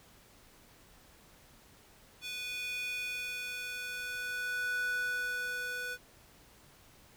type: tone with high-pass filter sweep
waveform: square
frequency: 493.9 Hz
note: B4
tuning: in tune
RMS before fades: -37 dBFS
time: 2.21-5.98 s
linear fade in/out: 50 ms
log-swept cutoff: 2900 to 1100 Hz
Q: 4.5
effects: pink hiss -60 dBFS RMS until 7.16 s